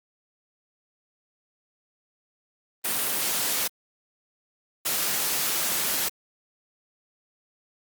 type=noise bursts at uneven times; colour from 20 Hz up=white; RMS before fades=-26 dBFS; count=2; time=2.84-3.68 / 4.85-6.09 s; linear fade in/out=10 ms; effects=high-pass 150 Hz 12 dB/octave + Opus 32 kbps